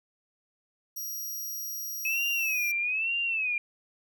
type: tone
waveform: 5% pulse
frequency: 5720 Hz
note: F8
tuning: 41 cents sharp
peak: -28 dBFS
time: 0.96-2.72 s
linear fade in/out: 10 ms
type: tone with vibrato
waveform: sine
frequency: 2569 Hz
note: E7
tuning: 45 cents flat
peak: -26 dBFS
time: 2.05-3.58 s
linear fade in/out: 2 ms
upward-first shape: sine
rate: 1.1 Hz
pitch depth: 140 cents each way
effects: none